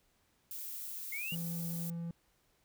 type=noise; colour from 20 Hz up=violet; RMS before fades=-43 dBFS; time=0.51-1.9 s; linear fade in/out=0 ms
type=linear sweep; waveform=sine; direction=up; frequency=2092 to 2909 Hz; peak=-38 dBFS; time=1.12-1.35 s; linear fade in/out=5 ms
type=tone; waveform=triangle; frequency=168.7 Hz; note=E3; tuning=40 cents sharp; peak=-35 dBFS; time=1.32-2.11 s; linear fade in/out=2 ms
effects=pink hiss -73 dBFS RMS until 2.64 s